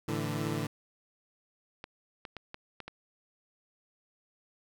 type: chord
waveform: 20% pulse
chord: A suspended fourth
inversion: none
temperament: equal with one note detuned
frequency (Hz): 110.77 / 146.83 / 164.81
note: A2 / D3 / E3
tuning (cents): +12 / 0 / 0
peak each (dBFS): -31 / -30 / -32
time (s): 0.08-0.67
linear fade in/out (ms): 5
type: clicks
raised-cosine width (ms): 0.3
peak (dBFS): -25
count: 6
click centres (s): 1.841 / 2.252 / 2.367 / 2.544 / 2.803 / 2.88
effects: none